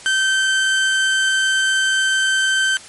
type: tone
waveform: 30% pulse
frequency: 1549 Hz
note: G6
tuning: 21 cents flat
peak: -12 dBFS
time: 0.06-2.77 s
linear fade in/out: 0 ms
effects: white hiss -39 dBFS RMS until 2.88 s + MP3 48 kbps